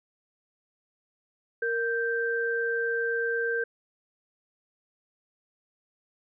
sine tone pair together, 464.8 / 1568 Hz, A#4 / G6, -5 / 0 cents, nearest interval octave + major sixth, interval 2105 cents, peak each -28 dBFS, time 1.62-3.64 s, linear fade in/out 5 ms, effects none

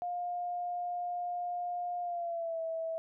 sine tone with pitch glide, 708 to 653 Hz, F5 to E5, +23 to -17 cents, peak -33 dBFS, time 0.02-2.98 s, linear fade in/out 0 ms, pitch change -140 cents, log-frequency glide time 2.01-2.61 s, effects none

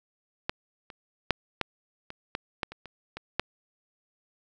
clicks, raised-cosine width 0.3 ms, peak -11 / -27 / -6 / -10 / -23 / -14 / -12 / -25 / -27 / -21 / -8 dBFS, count 11, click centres 0.495 / 0.902 / 1.307 / 1.613 / 2.104 / 2.351 / 2.632 / 2.72 / 2.857 / 3.17 / 3.396 s, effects none

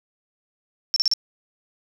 sine tone bursts, 5420 Hz, E8, 47 cents sharp, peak -16 dBFS, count 4, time 0.94-1.136 s, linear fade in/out 0 ms, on 22 ms, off 36 ms, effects none

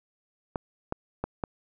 clicks, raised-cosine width 1 ms, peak -15 dBFS, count 4, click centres 0.558 / 0.924 / 1.24 / 1.438 s, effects none

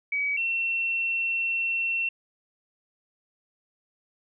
sine tone pair in turn, 2272 / 2710 Hz, C#7 / E7, +42 / +47 cents, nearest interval minor third, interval 305 cents, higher second, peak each -24 / -24 dBFS, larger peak neither, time 0.12-0.37 / 0.37-2.09 s, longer second, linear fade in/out 5 ms, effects none

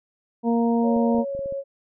harmonic tone, 233.1 Hz, A#3, in tune, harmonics 1 / 2 / 3 / 4, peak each -19 / -25 / -29 / -31 dBFS, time 0.43-1.25 s, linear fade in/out 50 ms
sine tone with pitch glide, 558 to 551.3 Hz, C#5 to C#5, +11 to -10 cents, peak -26 dBFS, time 0.82-1.64 s, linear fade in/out 50 ms, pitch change -21 cents, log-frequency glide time 1.23-1.39 s
clicks, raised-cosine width 3 ms, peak -28 dBFS, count 7, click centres 0.964 / 1.149 / 1.184 / 1.35 / 1.392 / 1.459 / 1.524 s
effects none

